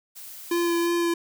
blue noise, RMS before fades -41 dBFS, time 0.15-0.88 s, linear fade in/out 20 ms
square tone with vibrato, 341.8 Hz, F4, 37 cents flat, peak -22 dBFS, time 0.51-1.14 s, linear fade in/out 5 ms, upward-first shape sine, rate 2.9 Hz, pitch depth 12 cents each way
effects none

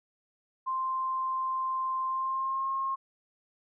sine tone with pitch glide, 1046.5 to 1074.1 Hz, C6 to C6, 0 to +45 cents, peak -28 dBFS, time 0.66-2.96 s, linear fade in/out 20 ms, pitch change +45 cents, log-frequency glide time 2.07-2.68 s, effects none

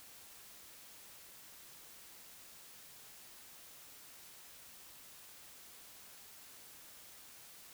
silence, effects white hiss -56 dBFS RMS until 7.73 s

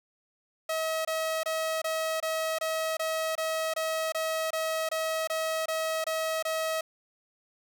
sawtooth tone bursts, 640 Hz, D#5, 49 cents sharp, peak -24 dBFS, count 16, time 0.69-6.81 s, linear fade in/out 5 ms, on 360 ms, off 24 ms, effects none

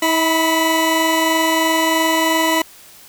20% pulse tone pair together, 321.6 / 987.8 Hz, E4 / B5, -43 / 0 cents, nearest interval octave + perfect fifth, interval 1943 cents, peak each -12 dBFS, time 0.02-2.62 s, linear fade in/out 5 ms, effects white hiss -43 dBFS RMS until 3.08 s

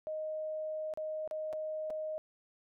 sine tone with dropouts, 622.3 Hz, D#5, in tune, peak -35 dBFS, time 0.07-2.18 s, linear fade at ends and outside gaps 0 ms, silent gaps 0.938-0.974 / 1.276-1.311 / 1.528-1.533 / 1.901-1.905 s, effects none

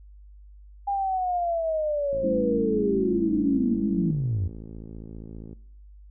sine linear sweep, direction down, 808 to 82.7 Hz, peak -23 dBFS, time 0.87-4.48 s, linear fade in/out 10 ms
click train, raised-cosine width 3 ms, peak -28 dBFS, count 188, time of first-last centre 2.13-5.53 s, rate 55 Hz
sine chord, A dominant seventh, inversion third, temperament equal, 196 / 220 / 277.2 / 329.6 Hz, G3 / A3 / C#4 / E4, 0 / 0 / 0 / 0 cents, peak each -30 dBFS, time 2.23-4.11 s, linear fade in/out 5 ms
effects noise-tail reverb RT60 0.7 s tail -21 dB re dry + added 50 Hz sine -45 dBFS peak until 6.1 s

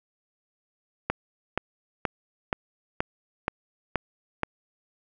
click train, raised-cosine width 0.5 ms, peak -9 dBFS, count 8, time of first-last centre 1.1-4.433 s, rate 2.1 Hz, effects none

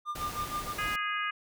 triangle tone with tremolo, 1200 Hz, D6, 37 cents sharp, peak -28 dBFS, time 0.05-0.75 s, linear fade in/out 50 ms, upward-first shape sine, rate 6.3 Hz, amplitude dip 90%
pink noise, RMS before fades -40 dBFS, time 0.15-0.96 s, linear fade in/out 5 ms
harmonic tone, 413.2 Hz, G#4, 9 cents flat, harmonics 3 / 4 / 5 / 6 / 7, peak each -33 / -35 / -37 / -39 / -40 dBFS, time 0.78-1.31 s, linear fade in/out 10 ms
effects none

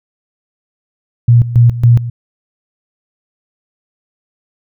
sine tone with tremolo, 118.9 Hz, A#2, 35 cents sharp, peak -3 dBFS, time 1.28-2.1 s, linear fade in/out 5 ms, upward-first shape square, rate 3.6 Hz, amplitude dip 80%, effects none

